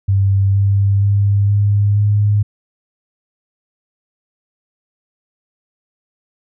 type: tone with pitch steps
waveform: sine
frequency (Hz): 98 / 99.37 / 100.76 / 102.16 / 103.59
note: G2 / G2 / G2 / G#2 / G#2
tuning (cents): 0 / +24 / +48 / -28 / -4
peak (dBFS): -10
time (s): 0.08-2.43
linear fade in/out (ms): 10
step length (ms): 470
effects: none